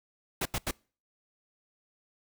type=noise bursts; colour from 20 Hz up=pink; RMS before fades=-31 dBFS; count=3; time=0.41-0.711 s; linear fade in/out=5 ms; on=45 ms; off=83 ms; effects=noise-tail reverb RT60 0.4 s tail -26 dB re dry